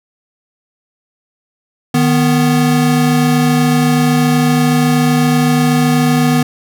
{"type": "tone pair together", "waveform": "square", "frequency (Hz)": [153.75, 246.9], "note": ["D#3", "B3"], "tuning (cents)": [-20, 0], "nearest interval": "minor sixth", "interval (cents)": 820, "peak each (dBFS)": [-14, -12], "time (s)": [1.94, 6.43], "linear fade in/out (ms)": 5, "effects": []}